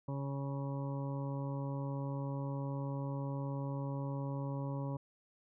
harmonic tone, 138.7 Hz, C#3, 1 cent sharp, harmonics 1 / 2 / 3 / 4 / 6 / 7 / 8, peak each -37 / -43 / -51 / -46 / -54 / -49 / -56 dBFS, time 0.08-4.97 s, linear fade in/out 5 ms, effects none

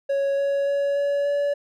triangle tone with pitch steps, 554.4 / 558.9 / 563.4 / 568 / 572.6 Hz, C#5 / C#5 / C#5 / C#5 / D5, 0 / +14 / +28 / +42 / -44 cents, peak -18 dBFS, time 0.09-1.54 s, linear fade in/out 10 ms, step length 290 ms, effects none

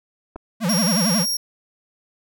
clicks, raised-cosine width 1 ms, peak -21 dBFS, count 2, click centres 0.359 / 0.362 s
square tone with vibrato, 196 Hz, G3, in tune, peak -19 dBFS, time 0.6-1.26 s, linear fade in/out 50 ms, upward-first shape sine, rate 11 Hz, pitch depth 290 cents each way
sawtooth tone, 5588 Hz, F8, in tune, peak -18 dBFS, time 0.69-1.37 s, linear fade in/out 5 ms
effects none

